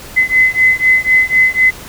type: beating tone pair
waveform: sine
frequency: 2032 / 2036 Hz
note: B6 / C7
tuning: +49 / -48 cents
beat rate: 4 Hz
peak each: -11 dBFS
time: 0.16-1.71 s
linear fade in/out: 20 ms
effects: pink hiss -32 dBFS RMS until 1.88 s